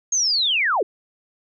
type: linear sweep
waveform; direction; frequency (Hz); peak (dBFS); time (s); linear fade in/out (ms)
sine; down; 6560 to 329.6; -17; 0.12-0.83; 5
effects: none